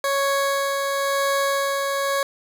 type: tone with tremolo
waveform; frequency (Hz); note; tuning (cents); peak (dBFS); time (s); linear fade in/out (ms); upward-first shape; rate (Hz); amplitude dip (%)
20% pulse; 554.4; C#5; 0; -14; 0.04-2.23; 2; sine; 0.96; 30
effects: none